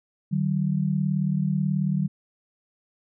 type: tone pair together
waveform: sine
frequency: 151.59 / 190 Hz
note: D#3 / F#3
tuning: -45 / +46 cents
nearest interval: major third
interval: 391 cents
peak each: -24 dBFS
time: 0.31-2.08 s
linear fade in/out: 20 ms
effects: none